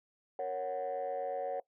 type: chord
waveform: sine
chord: F# major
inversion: first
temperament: equal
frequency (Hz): 466.2 / 554.4 / 740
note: A#4 / C#5 / F#5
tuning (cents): 0 / 0 / 0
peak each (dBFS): -39 / -35 / -36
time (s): 0.39-1.6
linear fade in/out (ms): 2
effects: noise-tail reverb RT60 0.1 s tail -21 dB re dry + tanh soft clip ceiling -29 dBFS